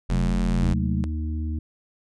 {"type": "tone", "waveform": "square", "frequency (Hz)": 44.21, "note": "F1", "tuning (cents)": 22, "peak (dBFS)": -23, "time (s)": [0.09, 0.74], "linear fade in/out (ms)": 10}
{"type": "chord", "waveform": "sine", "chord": "F# diminished", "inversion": "second", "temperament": "equal", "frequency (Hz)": [130.81, 185, 220], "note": ["C3", "F#3", "A3"], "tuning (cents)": [0, 0, 0], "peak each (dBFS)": [-28, -26, -29], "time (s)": [0.12, 1.04], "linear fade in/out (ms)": 0}
{"type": "harmonic tone", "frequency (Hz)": 77.78, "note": "D#2", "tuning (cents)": 0, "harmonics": [1, 3, 4], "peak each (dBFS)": [-25, -35, -37], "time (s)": [0.62, 1.59], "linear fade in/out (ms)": 5}
{"effects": ["resampled to 22050 Hz"]}